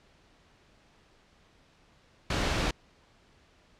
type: noise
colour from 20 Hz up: pink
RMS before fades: -28 dBFS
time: 2.3-2.71 s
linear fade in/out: 5 ms
effects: pink hiss -62 dBFS RMS until 3.79 s + low-pass 5000 Hz 12 dB/octave